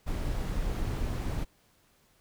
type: noise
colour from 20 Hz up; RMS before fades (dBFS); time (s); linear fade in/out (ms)
brown; -31; 0.06-1.45; 20
effects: pink hiss -66 dBFS RMS until 2.2 s

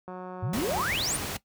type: click train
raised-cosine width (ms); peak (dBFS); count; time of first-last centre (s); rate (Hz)
1; -26; 136; 0.08-0.818; 183
type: exponential sweep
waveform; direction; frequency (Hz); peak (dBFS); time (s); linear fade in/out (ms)
sine; up; 96 to 10090; -27; 0.42-1.17; 10
type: noise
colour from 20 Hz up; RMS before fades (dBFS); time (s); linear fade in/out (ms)
pink; -33; 0.53-1.37; 5
effects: noise-tail reverb RT60 0.1 s tail -17 dB re dry + high-pass 60 Hz 12 dB/octave

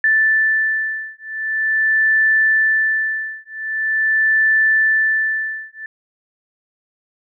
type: beating tone pair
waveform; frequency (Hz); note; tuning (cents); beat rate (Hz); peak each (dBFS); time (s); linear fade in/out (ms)
sine; 1760 / 1760.44; A6 / A6; 0 / 0; 0.44; -17; 0.04-5.86; 2
effects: none

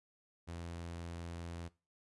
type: tone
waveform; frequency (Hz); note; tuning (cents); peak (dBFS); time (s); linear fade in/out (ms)
sawtooth; 85; F2; -46; -39; 0.47-1.69; 20
effects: noise-tail reverb RT60 0.3 s tail -20 dB re dry + resampled to 24000 Hz

